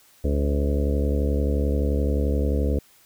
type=harmonic tone with a mistuned harmonic; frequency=71.5 Hz; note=D2; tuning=46 cents flat; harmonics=1 / 2 / 3 / 4 / 5 / 6 / 7 / 8 / 9; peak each=-21 / -33 / -30 / -30 / -38 / -31 / -31 / -37 / -41 dBFS; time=0.24-2.79 s; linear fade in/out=5 ms; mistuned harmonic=8; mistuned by=-50 cents; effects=white hiss -56 dBFS RMS until 3.05 s